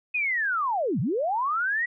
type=linear two-way sweep; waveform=sine; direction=down then up; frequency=2538 to 110 to 1958 Hz; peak=-23 dBFS; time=0.14-1.86 s; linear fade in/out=10 ms; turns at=1 s; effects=none